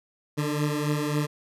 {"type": "beating tone pair", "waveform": "20% pulse", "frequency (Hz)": [147.6, 151.3], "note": ["D3", "D#3"], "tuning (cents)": [9, -48], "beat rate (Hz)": 3.7, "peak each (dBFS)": [-21, -25], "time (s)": [0.37, 1.27], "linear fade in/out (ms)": 20, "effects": ["resampled to 32000 Hz"]}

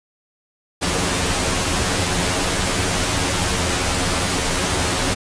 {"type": "noise with comb filter", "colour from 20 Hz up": "pink", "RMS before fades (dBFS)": -20, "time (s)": [0.81, 5.15], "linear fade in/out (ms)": 20, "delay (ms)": 11, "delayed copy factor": 0.9, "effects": ["resampled to 22050 Hz"]}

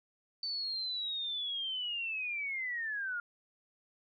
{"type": "linear sweep", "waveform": "sine", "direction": "down", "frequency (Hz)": [4555, 1396.9], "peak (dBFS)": -34, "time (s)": [0.43, 3.2], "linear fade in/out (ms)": 2, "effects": []}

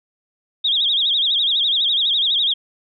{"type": "tone with vibrato", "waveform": "sine", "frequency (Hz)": 3497, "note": "A7", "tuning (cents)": -11, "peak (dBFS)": -15, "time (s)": [0.64, 2.54], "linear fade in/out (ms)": 10, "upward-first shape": "sine", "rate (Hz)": 12, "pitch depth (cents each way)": 160, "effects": []}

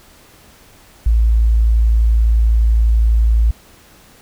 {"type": "tone", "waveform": "sine", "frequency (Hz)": 55.9, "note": "A1", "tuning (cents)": 28, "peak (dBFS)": -9, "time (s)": [1.06, 3.51], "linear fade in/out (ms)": 5, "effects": ["pink hiss -46 dBFS RMS until 4.21 s"]}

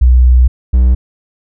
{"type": "tone pair in turn", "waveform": ["sine", "triangle"], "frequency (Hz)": [62.2, 62.2], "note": ["B1", "B1"], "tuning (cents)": [13, 13], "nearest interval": "unison", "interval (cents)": 0, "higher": "neither", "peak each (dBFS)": -3, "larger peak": "neither", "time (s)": [[0.01, 0.48], [0.73, 0.95]], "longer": "first", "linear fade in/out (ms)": 10, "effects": []}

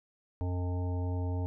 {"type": "harmonic tone with a mistuned harmonic", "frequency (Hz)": 90, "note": "F#2", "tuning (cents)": -47, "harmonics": [1, 3, 5, 7, 9, 10], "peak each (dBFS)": [-30, -40, -44, -47, -49, -50], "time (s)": [0.41, 1.46], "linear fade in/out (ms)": 0, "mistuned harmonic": 1, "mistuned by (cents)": -22, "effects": []}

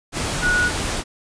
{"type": "tone in noise", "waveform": "sine", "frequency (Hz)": 1460, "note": "F#6", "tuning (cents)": -24, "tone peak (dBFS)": -16, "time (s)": [0.41, 0.71], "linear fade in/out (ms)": 50, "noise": "pink", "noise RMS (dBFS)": -24, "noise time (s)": [0.12, 1.04], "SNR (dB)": 5, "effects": ["resampled to 22050 Hz"]}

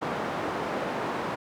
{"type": "band-pass noise", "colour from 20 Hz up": "white", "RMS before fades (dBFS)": -31, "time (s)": [0.01, 1.36], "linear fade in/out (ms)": 20, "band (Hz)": [150, 1000], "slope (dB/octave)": 12, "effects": []}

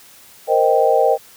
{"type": "chord", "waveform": "sine", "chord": "C minor seventh", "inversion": "third", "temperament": "equal", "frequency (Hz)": [466.2, 523.3, 622.3, 784], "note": ["Bb4", "C5", "Eb5", "G5"], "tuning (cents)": [0, 0, 0, 0], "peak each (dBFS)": -17, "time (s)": [0.47, 1.18], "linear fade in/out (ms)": 50, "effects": ["white hiss -45 dBFS RMS until 1.36 s", "high-pass 60 Hz 12 dB/octave"]}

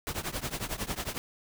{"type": "noise with tremolo", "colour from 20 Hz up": "pink", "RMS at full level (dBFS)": -31, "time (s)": [0.07, 1.18], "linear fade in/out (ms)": 0, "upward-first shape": "triangle", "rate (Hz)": 11, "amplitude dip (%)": 95, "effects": []}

